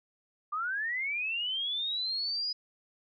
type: linear sweep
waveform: sine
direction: up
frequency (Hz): 1174.7 to 4978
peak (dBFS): -30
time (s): 0.52-2.53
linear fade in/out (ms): 10
effects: none